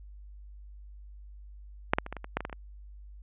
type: clicks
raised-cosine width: 0.5 ms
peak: -6 / -10 / -23 / -21 / -23 / -24 / -12 / -20 / -18 / -30 / -23 dBFS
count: 11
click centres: 1.935 / 1.985 / 2.064 / 2.126 / 2.167 / 2.244 / 2.37 / 2.406 / 2.451 / 2.497 / 2.528 s
effects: added 50 Hz sine -45 dBFS peak until 3.22 s + resampled to 8000 Hz